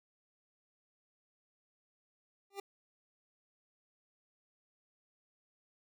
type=tone with exponential growth; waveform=25% pulse; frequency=397.5 Hz; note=G4; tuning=24 cents sharp; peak=-33 dBFS; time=2.5-2.6 s; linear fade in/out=5 ms; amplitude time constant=20 ms; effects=none